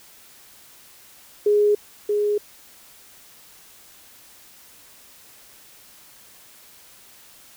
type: tone with echo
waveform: sine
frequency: 415.3 Hz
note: G#4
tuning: in tune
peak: -14 dBFS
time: 1.46-1.75 s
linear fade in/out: 5 ms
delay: 630 ms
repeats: 1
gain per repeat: -4 dB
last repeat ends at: 2.38 s
effects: white hiss -49 dBFS RMS until 7.56 s